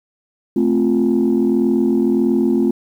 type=chord; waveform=sine; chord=F major; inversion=first; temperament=equal; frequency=220 / 261.6 / 349.2 Hz; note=A3 / C4 / F4; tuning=0 / 0 / 0 cents; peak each=-16 dBFS; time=0.56-2.71 s; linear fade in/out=5 ms; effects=tanh soft clip ceiling -7 dBFS + 8-bit